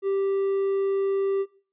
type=tone; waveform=triangle; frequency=391.7 Hz; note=G4; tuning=1 cent flat; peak=-20 dBFS; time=0.02-1.46 s; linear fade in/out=50 ms; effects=noise-tail reverb RT60 0.4 s tail -17 dB re dry + resampled to 8000 Hz